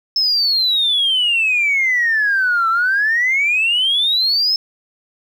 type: exponential two-way sweep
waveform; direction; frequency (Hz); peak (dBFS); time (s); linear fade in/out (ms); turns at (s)
sine; down then up; 5274 to 1318.5 to 5274; -12; 0.16-4.56; 2; 2.69
effects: tanh soft clip ceiling -9 dBFS + 8-bit